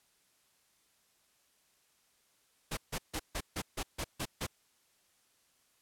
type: noise bursts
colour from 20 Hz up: pink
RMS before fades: -36 dBFS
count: 9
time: 2.71-4.468 s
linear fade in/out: 10 ms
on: 62 ms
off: 150 ms
effects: white hiss -71 dBFS RMS until 5.81 s + low-pass 12000 Hz 12 dB/octave

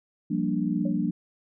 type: chord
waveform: sine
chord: G minor seventh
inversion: third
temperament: equal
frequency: 174.61 / 196 / 233.1 / 293.7 Hz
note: F3 / G3 / Bb3 / D4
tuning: 0 / 0 / 0 / 0 cents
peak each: -29 dBFS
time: 0.3-1.11 s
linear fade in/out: 10 ms
type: tone with exponential decay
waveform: sine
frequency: 554.4 Hz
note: C#5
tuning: in tune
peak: -32 dBFS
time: 0.85-1 s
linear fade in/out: 5 ms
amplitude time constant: 31 ms
effects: none

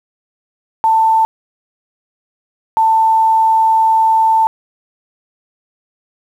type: tone bursts at uneven times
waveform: sine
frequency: 890 Hz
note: A5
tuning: 20 cents sharp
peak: -8 dBFS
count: 2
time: 0.84-1.25 / 2.77-4.47 s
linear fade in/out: 0 ms
effects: 7-bit

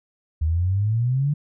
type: exponential sweep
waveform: sine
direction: up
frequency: 75.8 to 150 Hz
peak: -18 dBFS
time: 0.41-1.34 s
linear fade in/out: 10 ms
effects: none

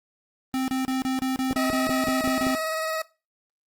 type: tone bursts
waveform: square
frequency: 261.6 Hz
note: C4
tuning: in tune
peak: -24 dBFS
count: 12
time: 0.54-2.55 s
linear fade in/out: 0 ms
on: 140 ms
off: 30 ms
type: click train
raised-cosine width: 2 ms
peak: -17 dBFS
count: 6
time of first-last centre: 1.51-2.468 s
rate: 5.22 Hz
type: tone with vibrato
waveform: 20% pulse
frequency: 637 Hz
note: D#5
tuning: 41 cents sharp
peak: -21 dBFS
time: 1.56-3.02 s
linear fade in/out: 5 ms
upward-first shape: square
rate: 19 Hz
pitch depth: 17 cents each way
effects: noise-tail reverb RT60 0.3 s tail -20 dB re dry + Opus 24 kbps

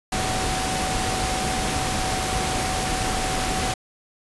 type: tone in noise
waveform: sine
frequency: 750 Hz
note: F#5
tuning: 23 cents sharp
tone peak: -28 dBFS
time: 0.12-3.74 s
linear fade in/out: 5 ms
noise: pink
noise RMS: -25 dBFS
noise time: 0.12-3.74 s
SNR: -6 dB
effects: resampled to 24000 Hz

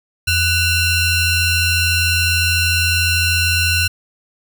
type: ring-modulated tone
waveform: 25% pulse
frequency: 1396.9 Hz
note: F6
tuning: in tune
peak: -7 dBFS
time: 0.27-3.88 s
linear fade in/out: 10 ms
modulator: 1310 Hz
effects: none

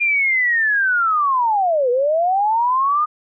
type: linear two-way sweep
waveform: sine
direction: down then up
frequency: 2425 to 475.7 to 1236 Hz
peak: -14 dBFS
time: 0-3.06 s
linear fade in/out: 20 ms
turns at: 1.9 s
effects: none

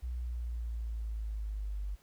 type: linear sweep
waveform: sine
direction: down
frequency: 61.74 to 49 Hz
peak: -34 dBFS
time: 0.02-1.96 s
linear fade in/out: 20 ms
effects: pink hiss -66 dBFS RMS until 2.02 s

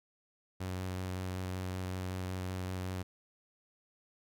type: tone with vibrato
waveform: sawtooth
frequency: 92.5 Hz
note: F#2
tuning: in tune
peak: -32 dBFS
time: 0.6-3.03 s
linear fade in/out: 10 ms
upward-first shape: square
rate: 5.3 Hz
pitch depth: 10 cents each way
effects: none

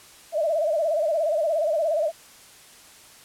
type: tone with vibrato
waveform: sine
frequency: 630 Hz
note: D#5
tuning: 21 cents sharp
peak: -20 dBFS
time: 0.32-2.12 s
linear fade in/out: 50 ms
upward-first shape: sine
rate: 17 Hz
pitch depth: 120 cents each way
effects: white hiss -49 dBFS RMS until 3.24 s + low-pass 11000 Hz 12 dB/octave

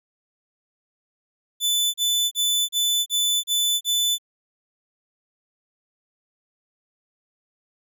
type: tone bursts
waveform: sawtooth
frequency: 3500 Hz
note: A7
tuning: 10 cents flat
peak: -16 dBFS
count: 7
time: 1.6-4.184 s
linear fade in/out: 50 ms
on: 340 ms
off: 34 ms
effects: none

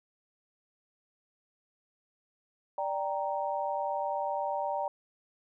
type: chord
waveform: sine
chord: G minor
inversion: second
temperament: equal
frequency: 587.3 / 784 / 932.3 Hz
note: D5 / G5 / Bb5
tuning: 0 / 0 / 0 cents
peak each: -34 dBFS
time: 2.78-4.88 s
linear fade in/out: 2 ms
effects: none

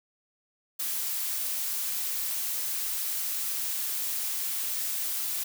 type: noise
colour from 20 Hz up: blue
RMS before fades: -31 dBFS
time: 0.79-5.44 s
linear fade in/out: 10 ms
effects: none

